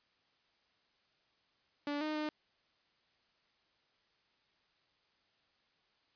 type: tone with pitch steps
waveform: sawtooth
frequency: 289.8 / 307 / 304.1 Hz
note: D4 / D#4 / D#4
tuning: -23 / -23 / -40 cents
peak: -31 dBFS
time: 1.87-2.29 s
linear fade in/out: 2 ms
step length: 140 ms
effects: white hiss -74 dBFS RMS until 6.15 s + resampled to 11025 Hz